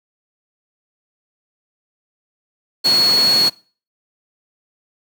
sine tone in noise, 4349 Hz, C#8, 34 cents flat, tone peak -11 dBFS, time 2.84-3.5 s, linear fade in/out 20 ms, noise pink, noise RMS -23 dBFS, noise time 2.84-3.5 s, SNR +9 dB, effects noise-tail reverb RT60 0.4 s tail -23 dB re dry + high-pass 200 Hz 12 dB/octave

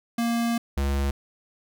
square tone pair in turn, 233.6 / 69.45 Hz, A#3 / C#2, +4 / +4 cents, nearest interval octave + major sixth, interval 2100 cents, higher first, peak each -23 / -23 dBFS, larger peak neither, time 0.18-0.58 / 0.77-1.11 s, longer first, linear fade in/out 5 ms, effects none

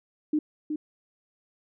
sine tone with echo, 303.6 Hz, D#4, 42 cents flat, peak -21 dBFS, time 0.33-0.39 s, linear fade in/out 5 ms, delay 370 ms, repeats 1, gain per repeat -6 dB, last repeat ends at 0.76 s, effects none

